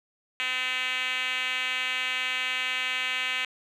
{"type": "tone with band-pass filter", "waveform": "5% pulse", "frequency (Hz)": 255.7, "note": "C4", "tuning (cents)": -40, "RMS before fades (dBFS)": -29, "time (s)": [0.4, 3.45], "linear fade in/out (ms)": 0, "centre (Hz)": 2600, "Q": 2.3, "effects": []}